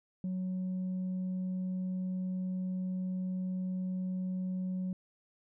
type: tone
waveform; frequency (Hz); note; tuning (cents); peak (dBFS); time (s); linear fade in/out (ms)
sine; 184.9; F#3; -1; -30; 0.24-4.93; 2
effects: tanh soft clip ceiling -31 dBFS